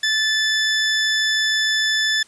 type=tone; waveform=20% pulse; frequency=1747 Hz; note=A6; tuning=13 cents flat; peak=-12 dBFS; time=0.03-2.23 s; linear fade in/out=5 ms; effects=white hiss -51 dBFS RMS until 2.27 s + resampled to 22050 Hz